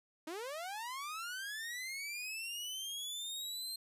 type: linear sweep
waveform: sawtooth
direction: up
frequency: 299 to 4186 Hz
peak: -37 dBFS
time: 0.27-3.76 s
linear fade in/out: 5 ms
effects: resampled to 32000 Hz